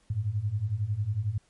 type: beating tone pair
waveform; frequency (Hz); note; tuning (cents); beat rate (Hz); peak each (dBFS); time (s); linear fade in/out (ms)
sine; 98 / 109; G2 / A2; 0 / -16; 11; -31 / -28; 0.1-1.38; 5
effects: pink hiss -66 dBFS RMS until 1.49 s + MP3 48 kbps